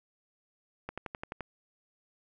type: click train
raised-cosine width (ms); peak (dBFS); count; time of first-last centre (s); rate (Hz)
0.5; -22; 7; 0.89-1.407; 11.6
effects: none